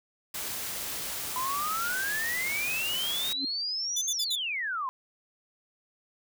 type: noise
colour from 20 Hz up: white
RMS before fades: -35 dBFS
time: 0.34-3.33 s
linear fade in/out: 5 ms
type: exponential two-way sweep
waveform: sine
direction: up then down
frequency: 1000 to 6510 to 1000 Hz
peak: -29 dBFS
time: 1.36-4.89 s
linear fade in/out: 0 ms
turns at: 4.1 s
type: tone with exponential growth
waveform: sine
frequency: 274 Hz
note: C#4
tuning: 20 cents flat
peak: -29 dBFS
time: 3.3-3.45 s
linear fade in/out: 5 ms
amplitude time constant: 32 ms
type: tone bursts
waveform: sawtooth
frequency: 3494 Hz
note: A7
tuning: 13 cents flat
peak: -25 dBFS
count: 4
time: 3.96-4.36 s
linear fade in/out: 10 ms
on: 58 ms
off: 56 ms
effects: none